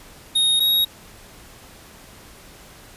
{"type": "tone pair in turn", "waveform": "square", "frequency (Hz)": [3729, 3779], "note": ["A#7", "A#7"], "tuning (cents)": [0, 23], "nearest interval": "unison", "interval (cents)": 23, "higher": "second", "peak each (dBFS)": -16, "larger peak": "neither", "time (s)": [[0.35, 0.6], [0.6, 0.85]], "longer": "neither", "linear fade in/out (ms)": 10, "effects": ["pink hiss -45 dBFS RMS until 2.96 s", "resampled to 32000 Hz"]}